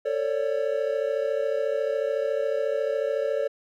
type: tone cluster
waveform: triangle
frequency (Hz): 447 / 546 / 580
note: A4 / C#5 / D5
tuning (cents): +27 / -26 / -22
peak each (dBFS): -26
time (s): 0.05-3.48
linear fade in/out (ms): 10
effects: none